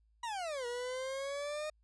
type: exponential two-way sweep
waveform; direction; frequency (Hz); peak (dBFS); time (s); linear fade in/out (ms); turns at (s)
40% pulse; down then up; 982 to 476.9 to 617; -36; 0.23-1.7; 5; 0.66
effects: added 54 Hz sine -67 dBFS peak until 1.83 s + resampled to 22050 Hz